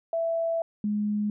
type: tone pair in turn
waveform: sine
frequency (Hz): 663 / 208.8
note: E5 / G#3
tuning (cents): +10 / +10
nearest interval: octave + minor sixth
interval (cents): 2000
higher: first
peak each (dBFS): -24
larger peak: neither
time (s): 0.13-0.62 / 0.84-1.3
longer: first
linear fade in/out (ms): 2
effects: none